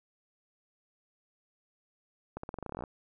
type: accelerating click train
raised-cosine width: 1 ms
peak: -24 dBFS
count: 15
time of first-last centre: 2.37-2.838 s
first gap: 64 ms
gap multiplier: 0.89
effects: none